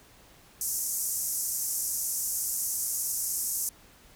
white band-pass noise, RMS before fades -31 dBFS, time 0.61-3.69 s, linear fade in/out 2 ms, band 5700 to 14000 Hz, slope 48 dB/octave, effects pink hiss -56 dBFS RMS until 4.15 s

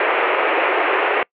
pink band-pass noise, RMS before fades -18 dBFS, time 0-1.23 s, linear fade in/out 2 ms, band 360 to 2700 Hz, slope 48 dB/octave, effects noise-tail reverb RT60 0.1 s tail -25 dB re dry

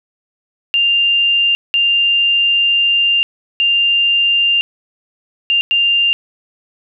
sine tone bursts at uneven times, 2794 Hz, F7, in tune, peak -10 dBFS, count 5, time 0.74-1.55 / 1.74-3.23 / 3.6-4.61 / 5.5-5.61 / 5.71-6.13 s, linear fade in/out 0 ms, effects none

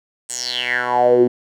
10% pulse tone with band-pass filter sweep, 123.47 Hz, B2, in tune, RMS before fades -17 dBFS, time 0.29-1.28 s, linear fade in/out 10 ms, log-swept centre 8400 to 290 Hz, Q 6.7, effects none

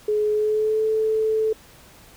sine tone with pitch glide, 422.9 to 437.6 Hz, G#4 to A4, +31 to -9 cents, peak -18 dBFS, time 0.08-1.53 s, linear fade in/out 5 ms, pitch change +60 cents, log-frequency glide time 0.31-0.85 s, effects pink hiss -49 dBFS RMS until 2.16 s

